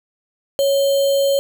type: tone with sample-and-hold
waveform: sine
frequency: 554.4 Hz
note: C#5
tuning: in tune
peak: -13 dBFS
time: 0.59-1.39 s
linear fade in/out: 0 ms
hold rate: 3675 Hz
effects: none